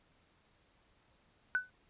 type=tone with exponential decay; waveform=sine; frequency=1497 Hz; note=F#6; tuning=20 cents sharp; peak=-25 dBFS; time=1.55-1.7 s; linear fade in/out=0 ms; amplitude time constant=31 ms; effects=pink hiss -70 dBFS RMS until 1.89 s + resampled to 8000 Hz